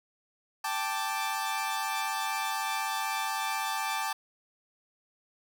sawtooth chord, G suspended second, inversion none, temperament equal, 784 / 880 / 1174.7 Hz, G5 / A5 / D6, 0 / 0 / 0 cents, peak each -32 / -29 / -31 dBFS, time 0.64-4.13 s, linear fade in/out 5 ms, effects none

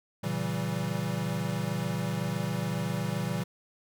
square chord, A# diminished seventh, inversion none, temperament equal with one note detuned, 116.54 / 138.59 / 164.81 / 192.41 Hz, A#2 / C#3 / E3 / G3, 0 / 0 / 0 / -32 cents, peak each -36 / -37 / -34 / -35 dBFS, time 0.23-3.44 s, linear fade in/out 10 ms, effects none

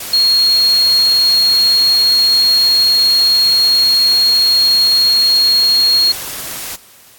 sine tone in noise, 4285 Hz, C8, 40 cents sharp, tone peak -8 dBFS, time 0.13-6.12 s, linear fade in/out 5 ms, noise white, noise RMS -25 dBFS, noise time 0-6.76 s, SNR +14 dB, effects white hiss -43 dBFS RMS until 7.18 s + AAC 64 kbps

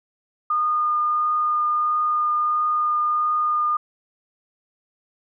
sine tone with vibrato, 1219 Hz, D#6, 36 cents flat, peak -18 dBFS, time 0.5-3.77 s, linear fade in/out 5 ms, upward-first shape triangle, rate 1.5 Hz, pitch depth 10 cents each way, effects none

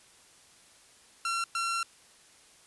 sawtooth tone bursts at uneven times, 1362 Hz, F6, 44 cents flat, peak -25 dBFS, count 2, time 1.25-1.44 / 1.55-1.83 s, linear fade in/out 2 ms, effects white hiss -58 dBFS RMS until 2.66 s + resampled to 24000 Hz

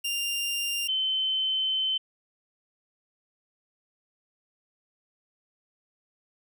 sawtooth / sine tone pair in turn, 2794 / 3070 Hz, F7 / G7, 0 / -37 cents, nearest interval major second, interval 163 cents, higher second, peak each -24 dBFS, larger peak neither, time 0.04-0.88 / 0.88-1.98 s, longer second, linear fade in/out 10 ms, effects none

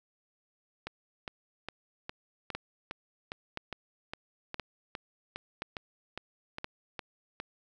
two click trains, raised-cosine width 0.3 ms, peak -19 / -21 dBFS, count 5 / 17, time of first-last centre 2.55-6.644 / 0.87-7.401 s, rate 0.977 / 2.45 Hz, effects none

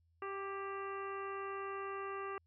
harmonic tone with a mistuned harmonic, 392 Hz, G4, in tune, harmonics 1 / 2 / 3 / 4 / 5 / 6 / 7, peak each -43 / -51 / -43 / -53 / -53 / -60 / -55 dBFS, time 0.22-2.38 s, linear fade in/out 2 ms, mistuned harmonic 4, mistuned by +31 cents, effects added 83 Hz sine -70 dBFS peak until 2.46 s

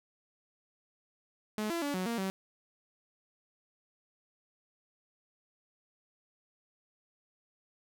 sawtooth tone with pitch steps, 213.4 / 338.1 / 286.8 / 184.8 / 233.1 / 191.2 Hz, G#3 / E4 / D4 / F#3 / A#3 / G3, +47 / +44 / -41 / -2 / 0 / -43 cents, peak -28 dBFS, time 1.58-2.3 s, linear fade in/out 0 ms, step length 120 ms, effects none

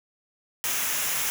white noise with comb filter, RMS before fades -27 dBFS, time 0.64-1.3 s, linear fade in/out 0 ms, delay 0.23 ms, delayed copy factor -0.5, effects none

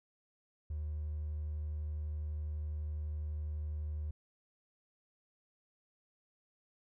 triangle tone with hard clipping, 76 Hz, D#2, 40 cents flat, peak -36 dBFS, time 0.7-4.11 s, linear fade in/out 5 ms, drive 3 dB, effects none

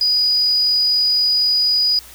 sine tone, 4928 Hz, D#8, 17 cents flat, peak -13 dBFS, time 0.01-1.99 s, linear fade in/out 2 ms, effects added 60 Hz sine -47 dBFS peak until 2.14 s + white hiss -41 dBFS RMS until 2.14 s

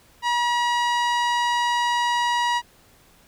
sawtooth tone with low-pass filter, 960 Hz, B5, 49 cents flat, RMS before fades -22 dBFS, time 0.22-2.62 s, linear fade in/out 50 ms, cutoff 5400 Hz, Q 0.64, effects pink hiss -55 dBFS RMS until 3.27 s

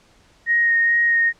sine tone with vibrato, 1866 Hz, A#6, 1 cent sharp, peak -14 dBFS, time 0.46-1.33 s, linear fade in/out 50 ms, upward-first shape sine, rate 2.3 Hz, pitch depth 12 cents each way, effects pink hiss -55 dBFS RMS until 1.39 s + low-pass 7000 Hz 12 dB/octave

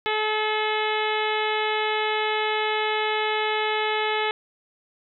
harmonic tone, 430 Hz, A4, 40 cents flat, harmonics 1 / 2 / 3 / 4 / 5 / 6 / 7 / 8 / 9, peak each -27 / -27 / -32 / -32 / -30 / -34 / -34 / -35 / -39 dBFS, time 0.06-4.31 s, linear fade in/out 0 ms, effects none

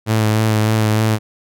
sawtooth tone with vibrato, 109 Hz, A2, 16 cents flat, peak -9 dBFS, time 0.06-1.19 s, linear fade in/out 50 ms, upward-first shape sine, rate 3.3 Hz, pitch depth 24 cents each way, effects none

